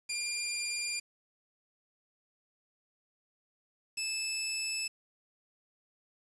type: tone pair in turn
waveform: 15% pulse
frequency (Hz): 2397 / 2621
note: D7 / E7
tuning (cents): +35 / -11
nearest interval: major second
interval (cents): 154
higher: second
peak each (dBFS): -26 / -25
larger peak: second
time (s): 0.09-1 / 3.97-4.88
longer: neither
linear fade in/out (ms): 10
effects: resampled to 22050 Hz + 9-bit